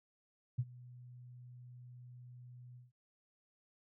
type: tone with ADSR envelope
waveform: sine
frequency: 123.47 Hz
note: B2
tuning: in tune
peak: -29 dBFS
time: 0.58-2.92 s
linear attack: 13 ms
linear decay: 46 ms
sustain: -22 dB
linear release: 160 ms
effects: none